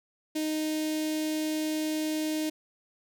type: tone with notch filter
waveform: sawtooth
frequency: 310 Hz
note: D#4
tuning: 6 cents flat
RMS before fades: -30 dBFS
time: 0.35-2.5 s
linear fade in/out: 10 ms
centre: 1200 Hz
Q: 0.53
effects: none